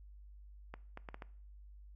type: clicks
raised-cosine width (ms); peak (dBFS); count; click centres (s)
0.5; -30; 5; 0.74 / 0.974 / 1.088 / 1.144 / 1.222
effects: noise-tail reverb RT60 0.5 s tail -20 dB re dry + added 50 Hz sine -52 dBFS peak until 1.95 s